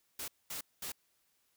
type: noise bursts at uneven times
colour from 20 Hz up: white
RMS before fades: -41 dBFS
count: 3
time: 0.19-0.28 / 0.5-0.61 / 0.82-0.92 s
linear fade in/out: 5 ms
effects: white hiss -75 dBFS RMS until 1.56 s